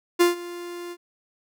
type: tone with ADSR envelope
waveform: 45% pulse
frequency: 349.2 Hz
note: F4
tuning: in tune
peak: -13 dBFS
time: 0.19-0.97 s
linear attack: 20 ms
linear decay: 140 ms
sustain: -20 dB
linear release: 54 ms
effects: none